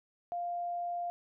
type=tone; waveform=sine; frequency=698.5 Hz; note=F5; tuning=in tune; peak=-33 dBFS; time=0.32-1.1 s; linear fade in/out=0 ms; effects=none